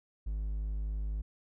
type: tone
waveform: triangle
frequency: 51.91 Hz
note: G#1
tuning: in tune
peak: -30 dBFS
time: 0.26-1.22 s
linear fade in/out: 10 ms
effects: none